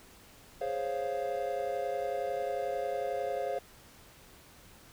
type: chord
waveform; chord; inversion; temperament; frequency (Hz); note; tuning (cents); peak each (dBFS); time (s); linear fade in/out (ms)
triangle; Db major seventh; second; equal; 415.3 / 523.3 / 554.4 / 698.5; Ab4 / C5 / Db5 / F5; 0 / 0 / 0 / 0; -37 / -34 / -35 / -34; 0.61-3.59; 5
effects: pink hiss -56 dBFS RMS until 4.92 s